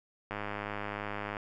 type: click train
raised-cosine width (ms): 0.5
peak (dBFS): -21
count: 110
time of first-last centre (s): 0.31-1.368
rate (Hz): 103
effects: none